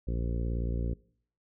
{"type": "harmonic tone", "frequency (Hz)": 58.1, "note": "A#1", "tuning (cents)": -5, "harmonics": [1, 2, 3, 4, 5, 6, 7, 8, 9], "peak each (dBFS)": [-30, -36, -40, -42, -44, -46, -47, -48, -49], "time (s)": [0.07, 0.94], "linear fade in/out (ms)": 10, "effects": ["noise-tail reverb RT60 0.6 s tail -23 dB re dry"]}